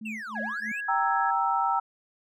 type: tone with tremolo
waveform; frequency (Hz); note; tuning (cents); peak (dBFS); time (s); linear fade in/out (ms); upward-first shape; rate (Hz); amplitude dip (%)
sine; 218.2; A3; -14; -33; 0.01-0.72; 5; sine; 3.1; 100
type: linear two-way sweep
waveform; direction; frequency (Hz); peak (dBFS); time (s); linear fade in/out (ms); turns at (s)
triangle; down then up; 2794 to 523.3 to 2794; -33; 0.05-0.81; 10; 0.41
type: tone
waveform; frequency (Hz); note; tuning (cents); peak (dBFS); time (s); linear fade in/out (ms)
sine; 1661.2; G#6; 0; -31; 0.35-1.31; 10
type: chord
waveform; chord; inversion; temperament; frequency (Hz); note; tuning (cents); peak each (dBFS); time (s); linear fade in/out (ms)
sine; E diminished; first; equal; 784 / 932.3 / 1318.5; G5 / Bb5 / E6; 0 / 0 / 0; -27; 0.88-1.8; 10
effects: none